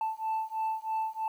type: beating tone pair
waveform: sine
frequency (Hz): 880 / 883.1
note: A5 / A5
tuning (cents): 0 / +6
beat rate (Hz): 3.1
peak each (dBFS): -31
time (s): 0.01-1.28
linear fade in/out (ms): 2
effects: tanh soft clip ceiling -26 dBFS + 10-bit